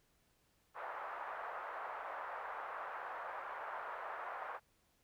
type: band-pass noise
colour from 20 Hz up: white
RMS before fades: -45 dBFS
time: 0.74-4.6 s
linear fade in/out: 50 ms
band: 590 to 1400 Hz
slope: 24 dB/octave
effects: pink hiss -75 dBFS RMS until 5.03 s